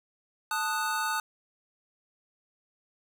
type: chord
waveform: square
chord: D# diminished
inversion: second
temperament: equal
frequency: 880 / 1244.5 / 1480 Hz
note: A5 / D#6 / F#6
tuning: 0 / 0 / 0 cents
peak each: -33 dBFS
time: 0.51-1.2 s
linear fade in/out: 2 ms
effects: none